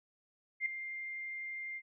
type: tone with ADSR envelope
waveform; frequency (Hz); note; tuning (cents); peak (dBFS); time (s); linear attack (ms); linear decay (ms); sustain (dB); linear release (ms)
sine; 2104; C7; +9; -28; 0.6-1.82; 59; 4; -11; 54
effects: none